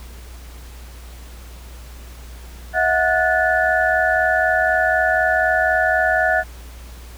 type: tone cluster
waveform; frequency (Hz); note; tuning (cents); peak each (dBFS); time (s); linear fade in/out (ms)
sine; 643 / 727 / 1464 / 1743; E5 / F#5 / F#6 / A6; -43 / -31 / -19 / -17; -20; 2.73-6.44; 50
effects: added 60 Hz sine -35 dBFS peak until 7.17 s + pink hiss -44 dBFS RMS until 7.17 s